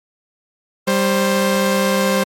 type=tone pair together; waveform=sawtooth; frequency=196 / 527.5 Hz; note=G3 / C5; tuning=0 / +14 cents; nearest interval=octave + perfect fourth; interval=1714 cents; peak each=-13 dBFS; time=0.87-2.24 s; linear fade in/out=10 ms; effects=MP3 64 kbps